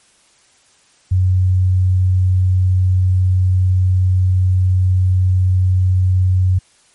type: tone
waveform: sine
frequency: 92.5 Hz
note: F#2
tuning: in tune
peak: -10 dBFS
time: 1.11-6.59 s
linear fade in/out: 10 ms
effects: white hiss -53 dBFS RMS until 6.94 s + MP3 48 kbps